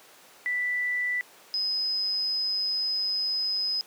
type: tone pair in turn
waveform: sine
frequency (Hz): 1975.5 / 5049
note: B6 / D#8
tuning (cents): 0 / +25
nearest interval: octave + major third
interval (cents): 1625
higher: second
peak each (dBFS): -25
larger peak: neither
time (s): 0.46-1.21 / 1.54-3.81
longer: second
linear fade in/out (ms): 0
effects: pink hiss -52 dBFS RMS until 3.86 s + high-pass 400 Hz 12 dB/octave